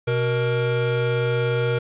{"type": "tone pair together", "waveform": "square", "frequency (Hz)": [124.93, 471.3], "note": ["B2", "A#4"], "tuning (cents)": [20, 19], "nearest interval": "octave + major seventh", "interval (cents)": 2299, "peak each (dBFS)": -23, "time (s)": [0.07, 1.79], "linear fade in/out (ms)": 10, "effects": ["resampled to 8000 Hz", "8-bit"]}